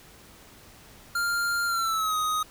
square tone with pitch glide, 1397 to 1251.8 Hz, F6 to D#6, 0 to +10 cents, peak -25 dBFS, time 1.15-2.43 s, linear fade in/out 5 ms, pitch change -190 cents, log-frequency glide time 1.66-2.17 s, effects pink hiss -51 dBFS RMS until 2.5 s

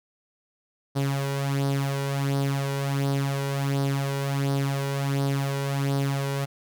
sawtooth tone with flanger, 138.59 Hz, C#3, in tune, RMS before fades -26 dBFS, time 0.95-6.46 s, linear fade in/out 20 ms, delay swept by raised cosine 0.2 to 2.1 ms, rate 1.4 Hz, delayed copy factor +0.6, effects none

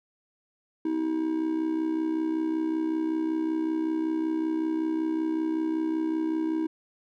triangle tone with amplitude modulation, 318.8 Hz, D#4, 42 cents sharp, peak -20 dBFS, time 0.85-6.67 s, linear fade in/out 5 ms, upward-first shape sine, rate 65.3 Hz, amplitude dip 65%, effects none

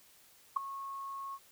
sine tone with ADSR envelope, 1095 Hz, C#6, 22 cents flat, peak -23 dBFS, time 0.56-1.39 s, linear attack 9 ms, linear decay 5 ms, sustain -16 dB, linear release 51 ms, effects white hiss -62 dBFS RMS until 1.51 s

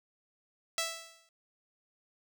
5% pulse tone with exponential decay, 659.3 Hz, E5, in tune, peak -17 dBFS, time 0.78-1.29 s, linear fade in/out 1 ms, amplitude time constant 110 ms, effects none

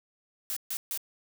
blue noise bursts, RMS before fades -33 dBFS, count 3, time 0.5-0.975 s, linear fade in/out 0 ms, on 65 ms, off 140 ms, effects none

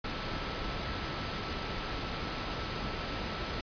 sine tone in noise, 1318.5 Hz, E6, in tune, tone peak -46 dBFS, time 0.04-3.61 s, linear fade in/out 5 ms, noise pink, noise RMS -36 dBFS, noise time 0.04-3.61 s, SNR -13 dB, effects resampled to 11025 Hz

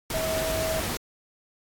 sine tone in noise, 642 Hz, E5, 46 cents flat, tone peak -27 dBFS, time 0.14-0.8 s, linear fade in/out 2 ms, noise pink, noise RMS -30 dBFS, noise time 0.1-0.97 s, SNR 0 dB, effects AAC 64 kbps

